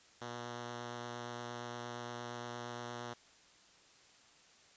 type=tone with vibrato; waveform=5% pulse; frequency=120 Hz; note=B2; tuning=49 cents flat; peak=-31 dBFS; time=0.21-3.14 s; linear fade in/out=10 ms; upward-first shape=triangle; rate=8.6 Hz; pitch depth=13 cents each way; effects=white hiss -63 dBFS RMS until 4.76 s + resampled to 16000 Hz